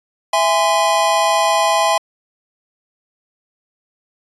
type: chord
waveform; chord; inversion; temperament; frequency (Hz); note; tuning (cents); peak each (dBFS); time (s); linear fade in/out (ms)
square; E augmented; none; just; 659.3 / 824.1 / 1030.1; E5 / G#5 / B#5; 0 / -14 / -27; -18; 0.33-1.98; 5
effects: resampled to 24000 Hz